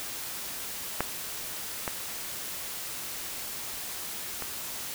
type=clicks; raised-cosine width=0.5 ms; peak=-10 / -14 / -19 dBFS; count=3; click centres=1.006 / 1.878 / 4.423 s; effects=white hiss -37 dBFS RMS until 4.94 s